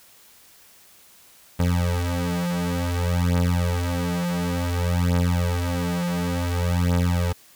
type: beating tone pair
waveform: 25% pulse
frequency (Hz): 87.31 / 87.87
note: F2 / F2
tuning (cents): 0 / +11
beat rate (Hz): 0.56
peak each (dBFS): -20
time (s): 1.59-7.33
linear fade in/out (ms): 10
effects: white hiss -52 dBFS RMS until 7.55 s